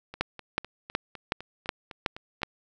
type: two click trains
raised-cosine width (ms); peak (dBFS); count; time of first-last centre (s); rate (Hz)
0.3; -9 / -24; 7 / 10; 0.21-2.432 / 0.14-2.418; 2.7 / 3.95
effects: none